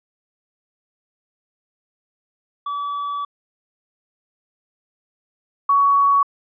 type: tone pair in turn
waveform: triangle / sine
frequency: 1147 / 1122.7 Hz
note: D6 / C#6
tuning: -41 / +22 cents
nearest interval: unison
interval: 37 cents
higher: first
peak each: -21 / -12 dBFS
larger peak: second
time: 2.66-3.25 / 5.69-6.23 s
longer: first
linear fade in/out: 5 ms
effects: resampled to 11025 Hz